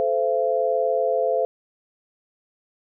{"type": "tone cluster", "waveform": "sine", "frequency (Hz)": [436.1, 517, 678], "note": ["A4", "C5", "E5"], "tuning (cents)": [-15, -21, 49], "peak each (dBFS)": [-25, -22, -23], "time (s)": [0, 1.45], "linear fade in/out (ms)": 0, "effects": []}